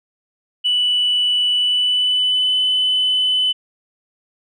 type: tone with pitch glide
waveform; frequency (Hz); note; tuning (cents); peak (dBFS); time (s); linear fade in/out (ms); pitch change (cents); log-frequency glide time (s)
sine; 2964 to 3014; F#7 to F#7; +2 to +31; -13; 0.64-3.53; 20; +29; 1.53-2.56
effects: tanh soft clip ceiling -10 dBFS